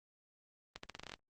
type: accelerating click train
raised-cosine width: 0.2 ms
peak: -26 dBFS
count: 10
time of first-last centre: 0.76-1.139 s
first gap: 74 ms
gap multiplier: 0.85
effects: Opus 24 kbps